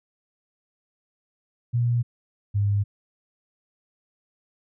sine tone pair in turn, 119.8 / 101.6 Hz, A#2 / G#2, +48 / -38 cents, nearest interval minor third, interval 286 cents, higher first, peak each -19 dBFS, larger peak neither, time 1.73-2.03 / 2.54-2.84 s, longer neither, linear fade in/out 20 ms, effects none

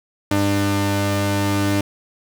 sawtooth tone pair together, 100 / 299.4 Hz, G2 / D4, +35 / +33 cents, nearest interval octave + perfect fifth, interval 1898 cents, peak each -16 dBFS, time 0.31-1.81 s, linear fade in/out 5 ms, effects none

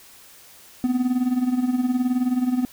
triangle tone with tremolo, 250.8 Hz, B3, 27 cents sharp, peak -14 dBFS, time 0.84-2.65 s, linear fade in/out 0 ms, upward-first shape sine, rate 19 Hz, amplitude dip 70%, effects white hiss -48 dBFS RMS until 2.72 s

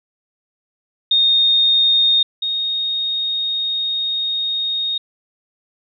sine tone pair in turn, 3689 / 3719 Hz, A#7 / A#7, -19 / -5 cents, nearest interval unison, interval 14 cents, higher second, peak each -11 / -18 dBFS, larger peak first, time 1.11-2.23 / 2.42-4.98 s, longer second, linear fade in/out 5 ms, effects none

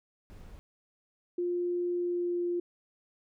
brown noise, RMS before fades -48 dBFS, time 0.3-0.59 s, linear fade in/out 0 ms
sine tone with pitch glide, 352.2 to 349.6 Hz, F4 to F4, +15 to +2 cents, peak -28 dBFS, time 1.38-2.6 s, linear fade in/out 5 ms, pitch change -13 cents, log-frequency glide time 1.91-2.47 s
effects none

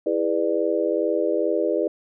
sine chord, E dominant seventh, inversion none, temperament just, 329.6 / 412 / 494.4 / 593.3 Hz, E4 / G#4 / B4 / D5, 0 / -14 / +2 / +18 cents, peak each -25 dBFS, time 0.06-1.88 s, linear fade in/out 5 ms, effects none

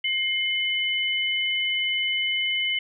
sine tone pair together, 2121 / 3000 Hz, C7 / F#7, +23 / +23 cents, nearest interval tritone, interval 600 cents, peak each -25 dBFS, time 0.04-2.79 s, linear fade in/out 5 ms, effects none

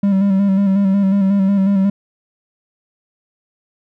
triangle tone with vibrato, 196 Hz, G3, in tune, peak -9 dBFS, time 0.03-1.9 s, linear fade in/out 5 ms, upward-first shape square, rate 5.5 Hz, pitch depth 36 cents each way, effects none

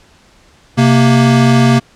square tone pair together, 130.81 / 232.7 Hz, C3 / A#3, 0 / -3 cents, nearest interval minor seventh, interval 997 cents, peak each -10 dBFS, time 0.77-1.8 s, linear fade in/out 20 ms, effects pink hiss -47 dBFS RMS until 1.95 s + low-pass 7000 Hz 12 dB/octave

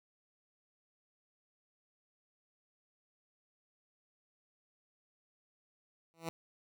10% pulse tone with exponential growth, 164.81 Hz, E3, in tune, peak -26 dBFS, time 6.14-6.29 s, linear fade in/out 0 ms, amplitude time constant 32 ms, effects none

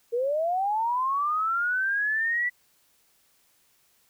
sine linear sweep, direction up, 456.5 to 1975.5 Hz, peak -23 dBFS, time 0.12-2.5 s, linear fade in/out 20 ms, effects white hiss -65 dBFS RMS until 4.09 s

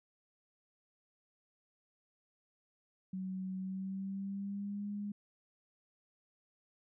sine tone with pitch glide, 187.8 to 204.8 Hz, F#3 to G#3, +26 to -24 cents, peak -37 dBFS, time 3.13-5.12 s, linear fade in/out 5 ms, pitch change +150 cents, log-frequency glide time 3.58-4.89 s, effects none

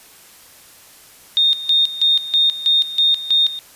sine tone with tremolo, 3673 Hz, A#7, 26 cents flat, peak -11 dBFS, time 1.37-3.59 s, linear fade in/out 0 ms, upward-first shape square, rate 3.1 Hz, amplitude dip 80%, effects white hiss -45 dBFS RMS until 3.75 s + resampled to 32000 Hz

